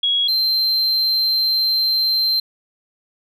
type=tone pair in turn; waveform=sine / triangle; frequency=3322 / 4129 Hz; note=G#7 / C8; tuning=0 / -24 cents; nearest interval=major third; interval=376 cents; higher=second; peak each=-15 / -14 dBFS; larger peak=second; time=0.03-0.28 / 0.28-2.4 s; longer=second; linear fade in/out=5 ms; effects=none